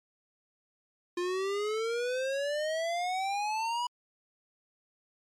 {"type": "exponential sweep", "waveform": "square", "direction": "up", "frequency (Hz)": [349.2, 984], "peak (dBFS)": -30, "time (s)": [1.17, 3.87], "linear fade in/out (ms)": 5, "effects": ["low-pass 7000 Hz 12 dB/octave", "MP3 96 kbps"]}